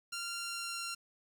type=tone with pitch glide; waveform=10% pulse; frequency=1386 to 1377.2 Hz; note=F6 to F6; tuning=-14 to -25 cents; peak=-29 dBFS; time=0.12-0.95 s; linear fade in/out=10 ms; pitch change=-11 cents; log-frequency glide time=0.36-0.82 s; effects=10-bit